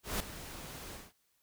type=noise with ADSR envelope; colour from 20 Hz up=pink; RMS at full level=-33 dBFS; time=0.03-1.13 s; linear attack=170 ms; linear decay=5 ms; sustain=-13 dB; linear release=200 ms; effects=white hiss -75 dBFS RMS until 1.42 s